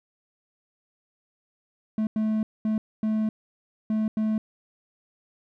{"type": "tone bursts at uneven times", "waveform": "triangle", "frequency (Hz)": 217.1, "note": "A3", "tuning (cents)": -23, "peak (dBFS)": -20, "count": 6, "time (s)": [[1.98, 2.07], [2.16, 2.43], [2.65, 2.78], [3.03, 3.29], [3.9, 4.08], [4.17, 4.38]], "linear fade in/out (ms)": 2, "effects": []}